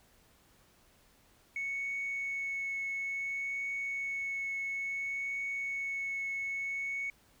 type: tone with vibrato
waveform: sine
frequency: 2211 Hz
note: C#7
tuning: 5 cents flat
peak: -32 dBFS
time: 1.56-7.1 s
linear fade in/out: 2 ms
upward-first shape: triangle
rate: 0.58 Hz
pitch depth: 10 cents each way
effects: tanh soft clip ceiling -30 dBFS + pink hiss -65 dBFS RMS until 7.4 s